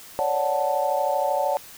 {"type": "chord", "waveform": "sine", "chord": "D major seventh", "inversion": "third", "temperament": "equal", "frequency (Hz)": [554.4, 587.3, 740, 880], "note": ["C#5", "D5", "F#5", "A5"], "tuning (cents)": [0, 0, 0, 0], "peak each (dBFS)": -26, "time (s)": [0.19, 1.57], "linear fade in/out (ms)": 0, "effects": ["white hiss -44 dBFS RMS until 1.77 s"]}